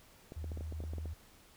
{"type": "clicks", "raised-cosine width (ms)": 2, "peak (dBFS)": -32, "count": 11, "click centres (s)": [0.321, 0.443, 0.518, 0.574, 0.609, 0.724, 0.804, 0.838, 0.935, 0.983, 1.057]}
{"type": "tone", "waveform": "sine", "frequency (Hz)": 78.9, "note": "D#2", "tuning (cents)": 25, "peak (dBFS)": -38, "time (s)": [0.36, 1.14], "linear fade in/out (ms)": 10}
{"effects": ["pink hiss -61 dBFS RMS until 1.56 s"]}